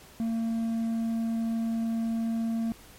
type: tone with hard clipping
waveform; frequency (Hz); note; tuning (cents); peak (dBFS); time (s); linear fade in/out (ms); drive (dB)
sine; 227.4; A#3; -43; -27; 0.2-2.72; 0; 3
effects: pink hiss -52 dBFS RMS until 2.98 s + MP3 64 kbps